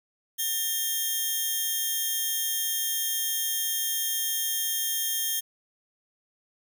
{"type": "tone pair together", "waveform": "5% pulse", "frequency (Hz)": [1811, 3209], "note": ["A6", "G7"], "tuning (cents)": [49, 40], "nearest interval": "minor seventh", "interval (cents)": 991, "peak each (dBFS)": [-24, -18], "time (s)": [0.38, 5.41], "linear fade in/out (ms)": 20, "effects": []}